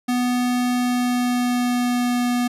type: tone with pitch glide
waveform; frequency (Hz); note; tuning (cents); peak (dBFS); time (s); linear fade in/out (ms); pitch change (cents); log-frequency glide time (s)
square; 246.9 to 244.3; B3 to B3; 0 to -19; -19; 0.08-2.48; 10; -19; 0.77-2.3
effects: resampled to 32000 Hz